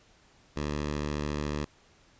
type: tone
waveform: 10% pulse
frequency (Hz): 74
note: D2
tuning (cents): +14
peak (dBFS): -22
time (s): 0.56-1.65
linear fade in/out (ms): 10
effects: pink hiss -61 dBFS RMS until 2.19 s + resampled to 16000 Hz